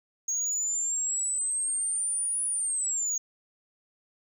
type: exponential two-way sweep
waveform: sine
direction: up then down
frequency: 6580 to 9850 to 6580 Hz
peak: -24 dBFS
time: 0.28-3.18 s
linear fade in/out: 5 ms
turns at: 2.45 s
effects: tanh soft clip ceiling -25 dBFS + 10-bit